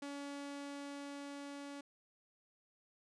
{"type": "tone with level ramp", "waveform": "sawtooth", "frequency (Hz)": 283.3, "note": "C#4", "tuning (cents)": 38, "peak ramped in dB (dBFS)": [-39, -42], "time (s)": [0.02, 1.81], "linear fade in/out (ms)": 5, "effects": ["resampled to 22050 Hz"]}